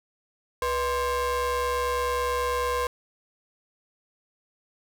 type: ring-modulated tone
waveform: square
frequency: 277.2 Hz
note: C#4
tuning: in tune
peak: -22 dBFS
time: 0.62-2.87 s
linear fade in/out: 2 ms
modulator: 767 Hz
effects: none